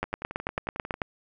two click trains, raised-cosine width 0.5 ms, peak -21 / -12 dBFS, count 11 / 10, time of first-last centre 0.04-0.941 / 0.03-1.018 s, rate 11.1 / 9.11 Hz, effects none

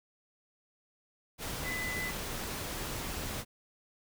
sine tone in noise, 2006 Hz, B6, 26 cents sharp, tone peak -35 dBFS, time 1.63-2.13 s, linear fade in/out 50 ms, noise pink, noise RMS -38 dBFS, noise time 1.38-3.45 s, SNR 0 dB, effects none

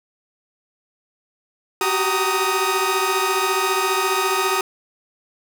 sawtooth tone cluster, 374.3 / 389 / 927 / 1249 Hz, F#4 / G4 / A#5 / D#6, +20 / -13 / -10 / +6 cents, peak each -21 / -21 / -21 / -18 dBFS, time 1.81-4.61 s, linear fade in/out 2 ms, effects none

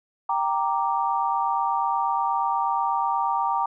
sine chord, G minor, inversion none, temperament equal, 784 / 932.3 / 1174.7 Hz, G5 / Bb5 / D6, 0 / 0 / 0 cents, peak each -26 / -24 / -27 dBFS, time 0.29-3.66 s, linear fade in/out 5 ms, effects none

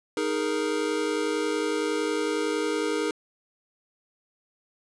square chord, D# suspended fourth, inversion none, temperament equal, 311.1 / 415.3 / 466.2 Hz, D#4 / G#4 / A#4, 0 / 0 / 0 cents, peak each -30 dBFS, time 0.17-3.11 s, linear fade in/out 2 ms, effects resampled to 22050 Hz

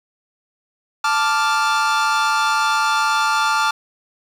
45% pulse chord, D minor, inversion second, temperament equal, 880 / 1174.7 / 1396.9 Hz, A5 / D6 / F6, 0 / 0 / 0 cents, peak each -20 dBFS, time 1.04-3.71 s, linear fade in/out 5 ms, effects low-pass 7000 Hz 12 dB/octave + 7-bit

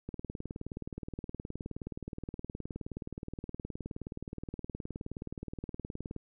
click train, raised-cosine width 3 ms, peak -26 dBFS, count 117, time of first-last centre 0.09-6.163 s, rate 19.1 Hz, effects none

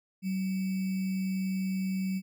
sine tone with sample-and-hold, 189.5 Hz, F#3, 42 cents sharp, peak -28 dBFS, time 0.22-2.22 s, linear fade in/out 50 ms, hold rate 2450 Hz, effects none

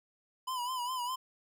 square tone with vibrato, 1000 Hz, B5, 21 cents sharp, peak -34 dBFS, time 0.47-1.16 s, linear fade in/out 10 ms, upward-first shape sine, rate 4.9 Hz, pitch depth 70 cents each way, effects none

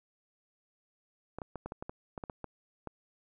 clicks, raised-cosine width 1 ms, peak -25 dBFS, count 12, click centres 1.386 / 1.418 / 1.557 / 1.66 / 1.721 / 1.825 / 1.895 / 2.178 / 2.238 / 2.298 / 2.443 / 2.873 s, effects none

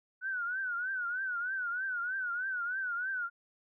sine tone with vibrato, 1480 Hz, F#6, in tune, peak -32 dBFS, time 0.21-3.3 s, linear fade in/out 50 ms, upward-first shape triangle, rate 3.2 Hz, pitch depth 130 cents each way, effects none

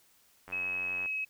click train, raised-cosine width 0.5 ms, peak -31 dBFS, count 54, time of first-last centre 0.48-1.059 s, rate 91.5 Hz
sine tone, 2560 Hz, D#7, 49 cents sharp, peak -31 dBFS, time 0.52-1.25 s, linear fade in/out 10 ms
effects white hiss -65 dBFS RMS until 1.29 s

